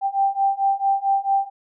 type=beating tone pair; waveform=sine; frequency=784 / 788.5 Hz; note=G5 / G5; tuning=0 / +10 cents; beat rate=4.5 Hz; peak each=-21 / -20 dBFS; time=0.01-1.5 s; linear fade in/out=50 ms; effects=none